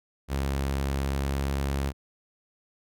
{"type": "tone with pitch glide", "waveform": "sawtooth", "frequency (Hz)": [68.5, 68.94], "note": ["C#2", "C#2"], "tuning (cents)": [-20, -9], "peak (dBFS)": -22, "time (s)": [0.28, 1.93], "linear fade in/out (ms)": 50, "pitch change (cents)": 11, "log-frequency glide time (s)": [1.09, 1.37], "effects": []}